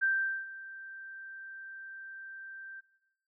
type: tone with ADSR envelope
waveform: sine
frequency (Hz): 1568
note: G6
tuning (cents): 0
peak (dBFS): -24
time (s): 0.01-2.81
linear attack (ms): 25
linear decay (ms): 420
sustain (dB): -19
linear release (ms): 17
effects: noise-tail reverb RT60 0.8 s tail -17 dB re dry